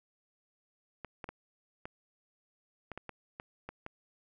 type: clicks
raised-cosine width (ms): 0.5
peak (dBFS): -26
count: 10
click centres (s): 1.047 / 1.242 / 1.29 / 1.855 / 2.917 / 2.976 / 3.093 / 3.399 / 3.69 / 3.864
effects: none